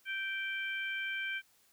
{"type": "harmonic tone", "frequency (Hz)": 781, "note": "G5", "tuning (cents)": -7, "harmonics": [2, 3, 4], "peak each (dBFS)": [-37, -38, -44], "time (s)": [0.05, 1.42], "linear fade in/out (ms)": 50, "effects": ["white hiss -68 dBFS RMS until 1.72 s"]}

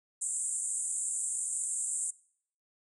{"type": "band-pass noise", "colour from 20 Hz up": "pink", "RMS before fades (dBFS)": -34, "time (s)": [0.21, 2.11], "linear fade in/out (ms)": 10, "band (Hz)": [7300, 9400], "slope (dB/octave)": 96, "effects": ["noise-tail reverb RT60 0.6 s tail -22 dB re dry"]}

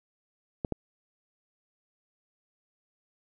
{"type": "clicks", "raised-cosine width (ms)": 2, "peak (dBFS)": -16, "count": 2, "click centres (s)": [0.648, 0.723], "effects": []}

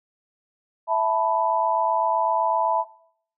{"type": "chord", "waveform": "sine", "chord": "E suspended fourth", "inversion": "none", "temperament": "equal", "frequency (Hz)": [659.3, 880, 987.8], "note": ["E5", "A5", "B5"], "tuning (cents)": [0, 0, 0], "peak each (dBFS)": -23, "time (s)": [0.87, 2.85], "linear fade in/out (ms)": 50, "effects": ["noise-tail reverb RT60 0.6 s tail -19 dB re dry"]}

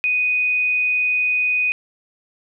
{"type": "tone", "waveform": "sine", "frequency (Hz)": 2489, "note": "D#7", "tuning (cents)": 0, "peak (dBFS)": -16, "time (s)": [0.04, 1.72], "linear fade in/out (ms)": 0, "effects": []}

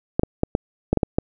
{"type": "clicks", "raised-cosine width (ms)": 2, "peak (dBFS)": -4, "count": 8, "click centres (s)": [0.195, 0.234, 0.434, 0.551, 0.93, 0.973, 1.032, 1.185], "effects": []}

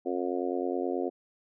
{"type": "harmonic tone", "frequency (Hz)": 89.4, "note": "F2", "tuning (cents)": 41, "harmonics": [3, 4, 5, 6, 7, 8], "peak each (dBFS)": [-34, -32, -35, -37, -41, -38], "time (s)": [0.05, 1.1], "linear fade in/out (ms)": 20, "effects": []}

